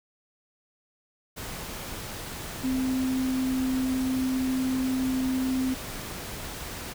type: tone in noise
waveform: sine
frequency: 259.5 Hz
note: C4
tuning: 14 cents flat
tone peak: -24 dBFS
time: 2.63-5.75 s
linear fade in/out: 20 ms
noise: pink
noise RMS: -37 dBFS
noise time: 1.36-6.94 s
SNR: +10 dB
effects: none